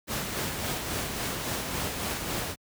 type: noise with tremolo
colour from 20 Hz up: pink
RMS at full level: -30 dBFS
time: 0.07-2.56 s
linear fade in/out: 50 ms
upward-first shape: sine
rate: 3.6 Hz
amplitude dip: 35%
effects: high-pass 60 Hz 12 dB/octave